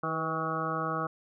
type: harmonic tone with a mistuned harmonic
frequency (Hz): 160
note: D#3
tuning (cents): +49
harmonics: 1 / 2 / 3 / 4 / 5 / 7 / 8 / 9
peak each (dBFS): -37 / -39 / -38 / -39 / -40 / -35 / -34 / -41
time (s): 0.03-1.07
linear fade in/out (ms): 5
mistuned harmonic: 3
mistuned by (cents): +30
effects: none